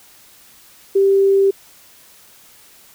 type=tone; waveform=sine; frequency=392 Hz; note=G4; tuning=in tune; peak=-10 dBFS; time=0.95-1.51 s; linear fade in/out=10 ms; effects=white hiss -47 dBFS RMS until 2.94 s